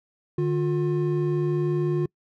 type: tone pair together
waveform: triangle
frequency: 149.8 / 355.8 Hz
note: D3 / F4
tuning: +35 / +32 cents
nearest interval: octave + minor third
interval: 1497 cents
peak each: -22 / -22 dBFS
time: 0.38-2.06 s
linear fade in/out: 5 ms
effects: noise-tail reverb RT60 0.1 s tail -26 dB re dry